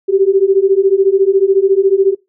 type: beating tone pair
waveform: sine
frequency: 381 / 395 Hz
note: G4 / G4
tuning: -49 / +13 cents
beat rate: 14 Hz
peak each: -11 dBFS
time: 0.08-2.15 s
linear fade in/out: 20 ms
effects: noise-tail reverb RT60 0.2 s tail -22 dB re dry